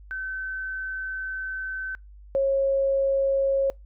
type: tone pair in turn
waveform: sine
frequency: 1531 / 545.1 Hz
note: G6 / C#5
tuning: -41 / -29 cents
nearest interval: octave + tritone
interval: 1788 cents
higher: first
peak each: -29 / -19 dBFS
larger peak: second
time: 0.11-1.95 / 2.35-3.7 s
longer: first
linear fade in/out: 0 ms
effects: noise-tail reverb RT60 0.2 s tail -26 dB re dry + added 50 Hz sine -44 dBFS peak until 3.85 s